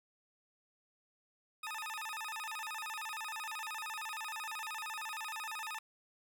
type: tone with vibrato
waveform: 20% pulse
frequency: 1052 Hz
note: C6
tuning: 9 cents sharp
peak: -35 dBFS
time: 1.63-5.79 s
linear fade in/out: 5 ms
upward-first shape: square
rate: 13 Hz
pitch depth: 300 cents each way
effects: none